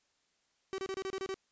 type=tone bursts; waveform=45% pulse; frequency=383.6 Hz; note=G4; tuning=37 cents flat; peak=-35 dBFS; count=8; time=0.73-1.342 s; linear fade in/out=0 ms; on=52 ms; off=28 ms; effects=white hiss -75 dBFS RMS until 1.51 s + resampled to 16000 Hz